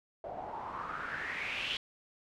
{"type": "noise with low-pass filter sweep", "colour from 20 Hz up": "white", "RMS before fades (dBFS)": -39, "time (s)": [0.24, 1.77], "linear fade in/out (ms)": 2, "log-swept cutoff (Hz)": [630, 3200], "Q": 5.5, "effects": []}